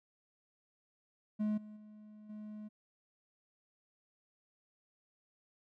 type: tone with level steps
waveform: triangle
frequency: 212.2 Hz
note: G#3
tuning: 38 cents sharp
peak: -29 / -46 / -50 / -42 dBFS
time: 1.39-2.69 s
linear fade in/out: 20 ms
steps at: 1.57 / 1.76 / 2.29 s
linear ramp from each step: 10 ms
effects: none